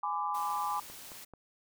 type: chord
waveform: sine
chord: G# diminished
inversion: none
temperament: equal with one note detuned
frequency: 830.6 / 1006.8 / 1174.7 Hz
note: G#5 / B5 / D6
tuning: 0 / +33 / 0 cents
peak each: -35 dBFS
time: 0.03-0.8 s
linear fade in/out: 5 ms
type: noise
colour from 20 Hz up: white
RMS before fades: -48 dBFS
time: 0.34-1.25 s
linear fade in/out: 10 ms
type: click train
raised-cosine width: 1 ms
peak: -35 dBFS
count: 3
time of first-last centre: 0.9-1.337 s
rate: 4.58 Hz
effects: none